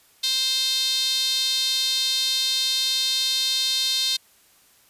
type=tone with high-pass filter; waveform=sawtooth; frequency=523.3 Hz; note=C5; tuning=in tune; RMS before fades=-23 dBFS; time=0.23-4.17 s; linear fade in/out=10 ms; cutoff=3900 Hz; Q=6.4; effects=white hiss -57 dBFS RMS until 4.89 s + resampled to 32000 Hz